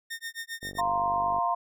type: tone with tremolo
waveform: sawtooth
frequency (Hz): 1829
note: A#6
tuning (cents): -33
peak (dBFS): -29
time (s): 0.1-0.81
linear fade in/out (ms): 10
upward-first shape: sine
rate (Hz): 7.5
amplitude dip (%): 100
type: click train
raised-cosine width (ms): 2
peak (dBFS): -29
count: 38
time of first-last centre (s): 0.63-1.385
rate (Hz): 49
type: chord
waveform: sine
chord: F suspended fourth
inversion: none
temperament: just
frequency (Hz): 698.5 / 931.3 / 1047.7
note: F5 / Bb5 / C6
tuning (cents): 0 / -2 / +2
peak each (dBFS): -28 / -29 / -28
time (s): 0.78-1.55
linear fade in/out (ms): 10
effects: none